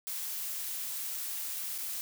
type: noise with dropouts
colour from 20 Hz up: blue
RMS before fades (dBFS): -37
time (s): 0.07-2.01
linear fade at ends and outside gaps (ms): 0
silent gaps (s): 1.78-1.785
effects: none